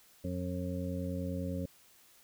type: harmonic tone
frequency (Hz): 90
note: F#2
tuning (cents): -47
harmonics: 1 / 2 / 3 / 5 / 6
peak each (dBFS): -38 / -38 / -40 / -47 / -42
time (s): 0.24-1.66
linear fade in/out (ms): 5
effects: white hiss -62 dBFS RMS until 2.23 s